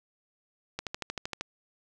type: click train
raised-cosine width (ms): 0.2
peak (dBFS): -16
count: 9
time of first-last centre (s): 0.79-1.41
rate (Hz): 12.9
effects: none